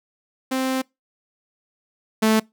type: tone pair in turn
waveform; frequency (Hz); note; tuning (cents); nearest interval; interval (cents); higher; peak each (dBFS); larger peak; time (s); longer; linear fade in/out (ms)
sawtooth; 261.6 / 219.2; C4 / A3; 0 / -6; minor third; 306; first; -17 / -11; second; 0.51-0.82 / 2.22-2.4; first; 10
effects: noise-tail reverb RT60 0.2 s tail -24 dB re dry